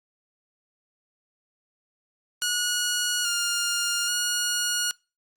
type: tone with pitch steps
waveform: 10% pulse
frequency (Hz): 1452 / 1409 / 1440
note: F#6 / F6 / F#6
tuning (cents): -33 / +15 / -47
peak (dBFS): -15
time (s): 2.42-4.91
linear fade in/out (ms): 0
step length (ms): 830
effects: noise-tail reverb RT60 0.3 s tail -26 dB re dry + Opus 48 kbps